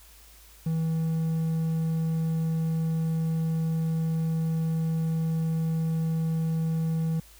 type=tone; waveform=triangle; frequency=161.7 Hz; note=E3; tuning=33 cents flat; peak=-22 dBFS; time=0.66-7.2 s; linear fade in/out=5 ms; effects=added 54 Hz sine -53 dBFS peak until 7.39 s + white hiss -54 dBFS RMS until 7.39 s